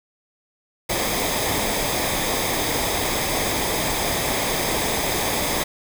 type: noise with comb filter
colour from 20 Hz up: pink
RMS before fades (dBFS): -23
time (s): 0.89-5.64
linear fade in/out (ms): 10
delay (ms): 0.7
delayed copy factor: -0.55
effects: none